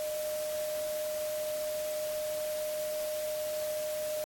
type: tone in noise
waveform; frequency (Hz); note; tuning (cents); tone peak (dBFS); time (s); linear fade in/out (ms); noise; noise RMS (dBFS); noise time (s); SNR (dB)
sine; 610; D#5; -34; -32; 0-4.24; 0; white; -43; 0-4.24; +8
effects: AAC 64 kbps